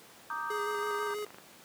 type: chord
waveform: sine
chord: Eb major seventh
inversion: second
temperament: equal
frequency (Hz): 932.3 / 1174.7 / 1244.5 / 1568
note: Bb5 / D6 / Eb6 / G6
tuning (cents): 0 / 0 / 0 / 0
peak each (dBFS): -39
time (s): 0.3-1.14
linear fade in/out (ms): 2
type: tone with vibrato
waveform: square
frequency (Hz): 415.8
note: G#4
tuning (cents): +2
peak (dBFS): -35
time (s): 0.5-1.25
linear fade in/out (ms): 5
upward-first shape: square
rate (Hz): 6.1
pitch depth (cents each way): 17
type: click train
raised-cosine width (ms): 0.5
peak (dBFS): -33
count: 18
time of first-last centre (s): 0.71-1.385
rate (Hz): 25.2
effects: pink hiss -54 dBFS RMS until 1.64 s + high-pass 200 Hz 12 dB/octave